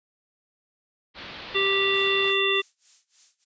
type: low-pass noise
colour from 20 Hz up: white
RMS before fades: -40 dBFS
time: 1.14-2.34 s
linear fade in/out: 50 ms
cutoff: 4300 Hz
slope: 48 dB/octave
type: harmonic tone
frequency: 392 Hz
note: G4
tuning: in tune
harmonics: 1 / 3 / 5 / 7 / 9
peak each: -25 / -30 / -29 / -25 / -26 dBFS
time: 1.54-2.62 s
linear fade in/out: 20 ms
type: noise with tremolo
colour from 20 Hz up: violet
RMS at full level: -44 dBFS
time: 1.93-3.45 s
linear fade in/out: 20 ms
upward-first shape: sine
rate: 3.3 Hz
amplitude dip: 95%
effects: resampled to 16000 Hz